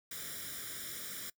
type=noise with comb filter; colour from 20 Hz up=white; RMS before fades=-43 dBFS; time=0.11-1.3 s; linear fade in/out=5 ms; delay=0.56 ms; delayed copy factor=+0.85; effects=noise-tail reverb RT60 0.1 s tail -22 dB re dry + high-pass 80 Hz 12 dB/octave